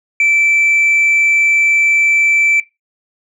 sine tone, 2327 Hz, D7, 17 cents flat, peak -7 dBFS, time 0.2-2.6 s, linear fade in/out 2 ms, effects noise-tail reverb RT60 0.2 s tail -19 dB re dry + tanh soft clip ceiling -7 dBFS

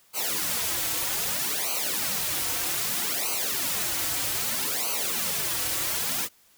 white noise with flanger, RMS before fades -28 dBFS, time 0.13-6.29 s, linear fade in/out 50 ms, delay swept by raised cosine 0.56 to 4.96 ms, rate 0.63 Hz, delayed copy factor -0.95, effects white hiss -60 dBFS RMS until 6.57 s

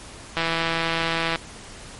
click train, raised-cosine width 0.3 ms, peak -7 dBFS, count 164, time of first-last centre 0.37-1.358 s, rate 165 Hz, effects pink hiss -41 dBFS RMS until 1.99 s + MP3 48 kbps

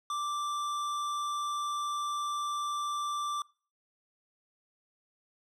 sine tone with hard clipping, 1174.7 Hz, D6, in tune, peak -33 dBFS, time 0.1-3.42 s, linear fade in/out 2 ms, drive 13 dB, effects noise-tail reverb RT60 0.4 s tail -23 dB re dry

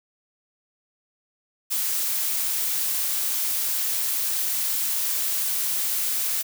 blue noise, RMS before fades -25 dBFS, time 1.7-6.43 s, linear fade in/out 20 ms, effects none

